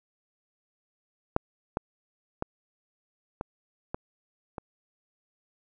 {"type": "clicks", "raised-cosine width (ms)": 1, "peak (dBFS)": [-8, -13, -15, -18, -17, -21], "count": 6, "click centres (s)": [1.364, 1.771, 2.424, 3.411, 3.945, 4.582], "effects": []}